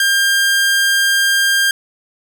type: tone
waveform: sawtooth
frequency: 1600 Hz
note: G6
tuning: 35 cents sharp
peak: -8 dBFS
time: 0-1.71 s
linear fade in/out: 2 ms
effects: none